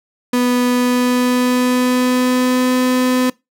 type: tone with pitch glide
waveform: 35% pulse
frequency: 246.9 to 253.4 Hz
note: B3 to B3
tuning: 0 to +45 cents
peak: -11 dBFS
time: 0.33-3.3 s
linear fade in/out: 5 ms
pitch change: +45 cents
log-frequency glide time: 0.67-2.75 s
effects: noise-tail reverb RT60 0.2 s tail -22 dB re dry